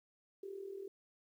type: tone with amplitude modulation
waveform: sine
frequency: 392 Hz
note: G4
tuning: in tune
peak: -40 dBFS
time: 0.43-0.88 s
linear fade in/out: 5 ms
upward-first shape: sine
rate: 40.8 Hz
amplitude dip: 70%
effects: 12-bit